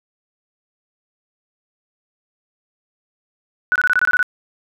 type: tone bursts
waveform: sine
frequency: 1480 Hz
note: F#6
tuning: in tune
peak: -12 dBFS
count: 9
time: 3.72-4.228 s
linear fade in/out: 0 ms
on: 36 ms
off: 23 ms
effects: none